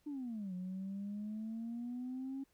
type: exponential two-way sweep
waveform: sine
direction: down then up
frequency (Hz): 303.6 to 180 to 273.9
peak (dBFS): -38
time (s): 0.06-2.44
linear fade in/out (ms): 10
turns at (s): 0.54
effects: tanh soft clip ceiling -36 dBFS + pink hiss -75 dBFS RMS until 2.53 s